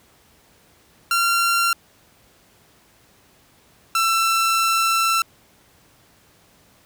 sawtooth tone pair in turn, 1376 / 1339.1 Hz, F6 / E6, -26 / +27 cents, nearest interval unison, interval 47 cents, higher first, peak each -13 dBFS, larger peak neither, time 1.11-1.73 / 3.95-5.22 s, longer second, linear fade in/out 2 ms, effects pink hiss -55 dBFS RMS until 6.85 s + high-pass 60 Hz 12 dB/octave

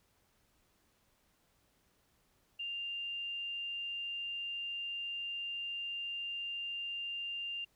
sine tone, 2794 Hz, F7, in tune, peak -37 dBFS, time 2.59-7.65 s, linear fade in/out 10 ms, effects pink hiss -73 dBFS RMS until 7.75 s

